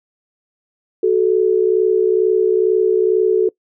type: tone pair together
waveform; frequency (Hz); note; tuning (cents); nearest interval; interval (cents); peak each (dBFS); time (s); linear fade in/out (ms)
sine; 372.8 / 435; F#4 / A4; +13 / -20; minor third; 267; -14; 1.03-3.49; 5
effects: noise-tail reverb RT60 0.1 s tail -22 dB re dry